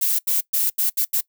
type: noise bursts at uneven times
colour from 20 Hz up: violet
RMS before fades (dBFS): -20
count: 6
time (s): 0.01-0.19 / 0.27-0.41 / 0.53-0.7 / 0.78-0.9 / 0.97-1.05 / 1.13-1.21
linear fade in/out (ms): 10
effects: noise-tail reverb RT60 0.1 s tail -21 dB re dry